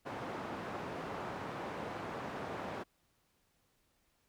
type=band-pass noise; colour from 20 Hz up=white; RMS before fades=-42 dBFS; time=0.05-2.84 s; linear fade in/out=20 ms; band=100 to 980 Hz; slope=12 dB/octave; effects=pink hiss -75 dBFS RMS until 4.28 s